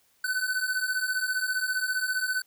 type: beating tone pair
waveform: square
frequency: 1502 / 1517 Hz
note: F#6 / F#6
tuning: +26 / +43 cents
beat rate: 15 Hz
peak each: -31 / -29 dBFS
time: 0.24-2.42 s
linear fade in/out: 5 ms
effects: white hiss -66 dBFS RMS until 2.46 s